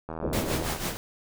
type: click train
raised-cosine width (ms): 1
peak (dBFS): -21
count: 55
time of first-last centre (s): 0.09-0.762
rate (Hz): 80.4
type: low-pass noise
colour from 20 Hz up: white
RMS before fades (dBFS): -31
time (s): 0.22-0.63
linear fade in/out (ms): 10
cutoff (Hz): 620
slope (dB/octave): 96
type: noise with tremolo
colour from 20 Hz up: pink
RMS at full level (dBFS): -29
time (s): 0.33-0.97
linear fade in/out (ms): 0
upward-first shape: sine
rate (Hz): 6.1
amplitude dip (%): 65
effects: none